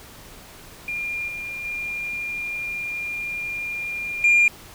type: tone with level steps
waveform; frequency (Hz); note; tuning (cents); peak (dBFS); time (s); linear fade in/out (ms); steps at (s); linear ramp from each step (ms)
sine; 2404; D7; +40; -25 / -29 / -26 / -11; 0.88-4.48; 2; 1.28 / 1.65 / 4.24; 2
effects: tanh soft clip ceiling -11 dBFS + pink hiss -44 dBFS RMS until 4.74 s